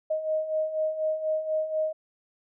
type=beating tone pair; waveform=sine; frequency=622.3 / 626.4 Hz; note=D#5 / D#5; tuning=0 / +11 cents; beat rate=4.1 Hz; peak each=-32 / -26 dBFS; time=0.1-1.93 s; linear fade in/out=10 ms; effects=none